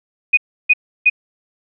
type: tone bursts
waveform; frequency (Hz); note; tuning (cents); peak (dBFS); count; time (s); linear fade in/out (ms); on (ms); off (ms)
sine; 2484; D#7; -3; -7; 3; 0.33-1.099; 10; 43; 320
effects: none